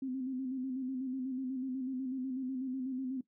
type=tone with vibrato; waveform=sine; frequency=260 Hz; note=C4; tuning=11 cents flat; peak=-34 dBFS; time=0.02-3.21 s; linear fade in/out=5 ms; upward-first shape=square; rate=8.1 Hz; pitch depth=45 cents each way; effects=noise-tail reverb RT60 0.1 s tail -17 dB re dry